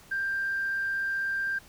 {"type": "tone", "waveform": "sine", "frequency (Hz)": 1584, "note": "G6", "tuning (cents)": 18, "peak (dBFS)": -26, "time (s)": [0.11, 1.59], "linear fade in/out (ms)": 10, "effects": ["tanh soft clip ceiling -22 dBFS", "pink hiss -54 dBFS RMS until 1.68 s"]}